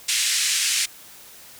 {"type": "band-pass noise", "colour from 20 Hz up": "white", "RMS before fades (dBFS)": -22, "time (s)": [0.08, 0.86], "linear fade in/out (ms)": 10, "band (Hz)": [1900, 8700], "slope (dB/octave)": 24, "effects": ["white hiss -45 dBFS RMS until 1.59 s"]}